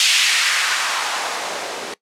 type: noise with band-pass filter sweep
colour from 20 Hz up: blue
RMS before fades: -19 dBFS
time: 0-1.94 s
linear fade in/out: 2 ms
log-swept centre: 3100 to 360 Hz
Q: 1.4
effects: noise-tail reverb RT60 0.1 s tail -20 dB re dry + low-pass 8000 Hz 12 dB/octave